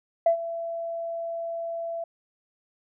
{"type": "tone with ADSR envelope", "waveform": "sine", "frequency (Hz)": 670, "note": "E5", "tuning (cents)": 28, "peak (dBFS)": -14, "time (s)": [0.26, 2.04], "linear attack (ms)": 4, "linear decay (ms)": 100, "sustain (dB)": -15, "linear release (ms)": 4, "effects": ["tanh soft clip ceiling -10 dBFS"]}